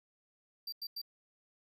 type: tone bursts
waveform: square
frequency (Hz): 4699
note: D8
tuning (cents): 0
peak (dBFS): -39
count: 3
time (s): 0.67-1.016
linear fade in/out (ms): 5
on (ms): 54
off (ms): 92
effects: none